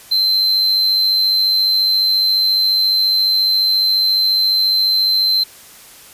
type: tone with amplitude modulation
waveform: triangle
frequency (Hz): 4100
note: C8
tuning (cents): -36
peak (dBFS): -9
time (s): 0.11-5.44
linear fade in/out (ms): 10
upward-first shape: sine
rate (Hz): 94.4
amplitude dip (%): 40
effects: white hiss -41 dBFS RMS until 6.13 s + resampled to 32000 Hz